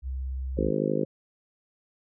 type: tone with vibrato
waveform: sine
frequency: 65.41 Hz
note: C2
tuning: in tune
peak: -29 dBFS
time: 0.02-0.72 s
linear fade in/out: 50 ms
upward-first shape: sine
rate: 17 Hz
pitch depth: 11 cents each way
type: harmonic tone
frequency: 51.91 Hz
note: G#1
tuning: in tune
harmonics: 3 / 4 / 5 / 6 / 7 / 8 / 9 / 10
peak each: -32 / -32 / -32 / -32 / -32 / -32 / -32 / -32 dBFS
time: 0.57-1.05 s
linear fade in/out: 10 ms
effects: none